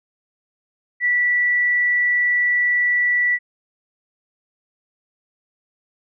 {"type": "tone", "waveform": "sine", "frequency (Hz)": 1958, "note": "B6", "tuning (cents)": -15, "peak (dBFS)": -15, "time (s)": [1, 3.39], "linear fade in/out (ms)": 50, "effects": []}